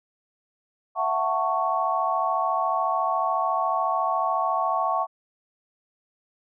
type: chord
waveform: sine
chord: F# minor seventh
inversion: third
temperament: just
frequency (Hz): 666 / 740 / 888 / 1110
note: E5 / F#5 / A5 / C#6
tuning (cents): +18 / 0 / +16 / +2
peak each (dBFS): -28 / -27 / -29 / -25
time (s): 0.95-5.07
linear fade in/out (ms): 50
effects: none